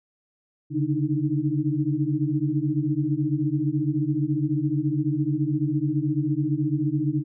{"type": "tone cluster", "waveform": "sine", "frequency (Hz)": [137.8, 146.9, 300.1, 314.5], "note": ["C#3", "D3", "D4", "D#4"], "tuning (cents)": [-10, 1, 38, 19], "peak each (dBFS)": -27, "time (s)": [0.7, 7.24], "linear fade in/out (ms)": 50, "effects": []}